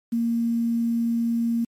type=tone with quantisation; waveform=sine; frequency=232.5 Hz; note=A#3; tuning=4 cents flat; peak=-20 dBFS; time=0.12-1.65 s; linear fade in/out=10 ms; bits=8; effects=MP3 64 kbps